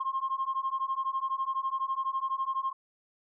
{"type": "beating tone pair", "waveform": "sine", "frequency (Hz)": [1061, 1073], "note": ["C6", "C6"], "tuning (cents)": [24, 43], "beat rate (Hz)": 12, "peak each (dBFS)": -31, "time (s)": [0, 2.73], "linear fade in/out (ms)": 10, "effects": ["tanh soft clip ceiling -22 dBFS"]}